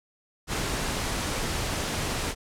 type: noise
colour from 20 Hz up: pink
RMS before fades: -29 dBFS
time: 0.47-2.35 s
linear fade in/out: 50 ms
effects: low-pass 10000 Hz 12 dB/octave